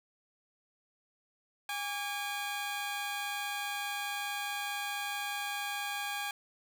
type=tone pair together; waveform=15% pulse; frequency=815.3 / 1153 Hz; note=G#5 / D6; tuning=-32 / -32 cents; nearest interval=tritone; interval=600 cents; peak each=-29 / -36 dBFS; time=1.69-6.31 s; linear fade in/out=2 ms; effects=none